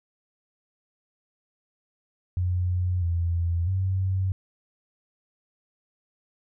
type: tone with pitch steps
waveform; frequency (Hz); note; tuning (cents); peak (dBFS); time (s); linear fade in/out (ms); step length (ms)
sine; 90.1 / 85.3 / 94.6; F#2 / F2 / F#2; -45 / -40 / +39; -22; 2.37-4.32; 0; 650
effects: none